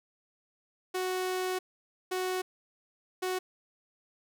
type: tone bursts at uneven times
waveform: sawtooth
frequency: 369.7 Hz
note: F#4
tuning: 1 cent flat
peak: -26 dBFS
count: 3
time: 0.94-1.59 / 2.11-2.42 / 3.22-3.39 s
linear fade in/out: 10 ms
effects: none